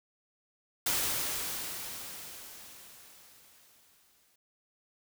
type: noise with exponential decay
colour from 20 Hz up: white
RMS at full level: -29 dBFS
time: 0.86-4.36 s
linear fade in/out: 5 ms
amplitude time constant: 760 ms
effects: none